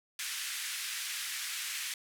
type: band-pass noise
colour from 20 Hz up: pink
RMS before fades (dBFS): -38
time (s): 0.19-1.94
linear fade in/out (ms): 2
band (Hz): 1700 to 13000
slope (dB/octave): 24
effects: none